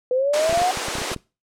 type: linear sweep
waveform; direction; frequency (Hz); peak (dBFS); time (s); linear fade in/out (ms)
sine; up; 493.9 to 746; -17; 0.11-0.71; 2
type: band-pass noise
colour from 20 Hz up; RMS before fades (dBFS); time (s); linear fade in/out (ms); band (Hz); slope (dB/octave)
pink; -28; 0.33-1.15; 10; 360 to 9400; 24
type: clicks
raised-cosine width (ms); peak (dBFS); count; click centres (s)
3; -19; 11; 0.495 / 0.527 / 0.575 / 0.617 / 0.773 / 0.884 / 0.954 / 0.984 / 1.017 / 1.117 / 1.163
effects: noise-tail reverb RT60 0.3 s tail -23 dB re dry